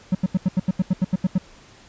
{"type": "tone bursts", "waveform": "triangle", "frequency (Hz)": 185, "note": "F#3", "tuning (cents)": 0, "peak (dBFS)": -13, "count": 12, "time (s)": [0.12, 1.382], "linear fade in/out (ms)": 5, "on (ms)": 30, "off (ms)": 82, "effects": ["pink hiss -49 dBFS RMS until 1.88 s", "resampled to 16000 Hz"]}